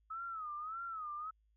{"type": "tone with vibrato", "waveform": "sine", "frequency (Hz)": 1280, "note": "D#6", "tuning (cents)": 49, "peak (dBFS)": -40, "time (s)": [0.1, 1.31], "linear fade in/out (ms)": 10, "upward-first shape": "sine", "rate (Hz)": 1.7, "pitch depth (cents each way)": 130, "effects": ["added 53 Hz sine -70 dBFS peak until 1.56 s"]}